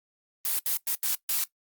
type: noise bursts at uneven times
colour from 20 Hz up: blue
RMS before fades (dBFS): -27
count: 5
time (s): 0.45-0.59 / 0.66-0.77 / 0.87-0.95 / 1.03-1.15 / 1.29-1.44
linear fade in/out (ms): 2
effects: noise-tail reverb RT60 0.1 s tail -18 dB re dry + Opus 32 kbps